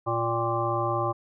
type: harmonic tone with a mistuned harmonic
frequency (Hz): 116.6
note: A#2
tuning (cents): +1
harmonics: 1 / 3 / 5 / 7 / 9 / 10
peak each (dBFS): -31 / -31 / -31 / -31 / -31 / -31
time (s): 0.06-1.13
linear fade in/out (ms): 20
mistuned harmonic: 7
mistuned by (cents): -45
effects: none